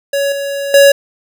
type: tone with level steps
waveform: square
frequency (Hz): 560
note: C#5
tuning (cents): +18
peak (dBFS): -13 / -18 / -4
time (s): 0.13-0.92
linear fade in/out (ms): 5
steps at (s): 0.32 / 0.74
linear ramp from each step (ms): 2
effects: none